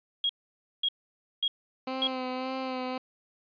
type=tone bursts; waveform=sine; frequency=3285 Hz; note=G#7; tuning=20 cents flat; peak=-24 dBFS; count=4; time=0.24-2.072 s; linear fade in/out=2 ms; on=53 ms; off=540 ms
type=tone with vibrato; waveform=15% pulse; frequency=258.7 Hz; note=C4; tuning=19 cents flat; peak=-25 dBFS; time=1.87-2.98 s; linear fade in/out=5 ms; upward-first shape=sine; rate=1.8 Hz; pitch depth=28 cents each way
effects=resampled to 11025 Hz